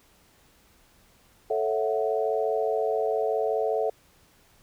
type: chord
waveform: sine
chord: F# minor seventh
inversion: first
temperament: equal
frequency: 440 / 554.4 / 659.3 / 740 Hz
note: A4 / C#5 / E5 / F#5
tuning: 0 / 0 / 0 / 0 cents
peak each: -26 / -31 / -29 / -31 dBFS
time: 1.5-3.9 s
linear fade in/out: 5 ms
effects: pink hiss -60 dBFS RMS until 4.62 s